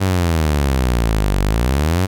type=exponential two-way sweep; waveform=sawtooth; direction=down then up; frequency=98 to 47.06 to 98 Hz; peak=-10 dBFS; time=0-2.07 s; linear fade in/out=20 ms; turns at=1.4 s; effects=none